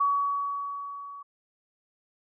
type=tone with level ramp; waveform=sine; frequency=1130 Hz; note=C#6; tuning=33 cents sharp; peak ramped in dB=-20 to -40 dBFS; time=0-1.23 s; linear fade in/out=10 ms; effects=none